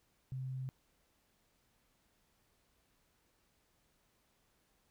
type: tone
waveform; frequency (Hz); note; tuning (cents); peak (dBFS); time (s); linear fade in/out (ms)
sine; 130.6; C3; -3; -38; 0.32-0.69; 0
effects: pink hiss -75 dBFS RMS until 4.9 s